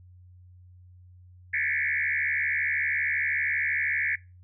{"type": "tone with frequency modulation", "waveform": "sine", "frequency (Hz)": 1975.5, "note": "B6", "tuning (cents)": 0, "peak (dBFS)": -24, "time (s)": [1.53, 4.16], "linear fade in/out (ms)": 10, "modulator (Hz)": 72.7, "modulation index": 4.3, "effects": ["noise-tail reverb RT60 0.3 s tail -23 dB re dry", "added 90 Hz sine -49 dBFS peak until 4.43 s"]}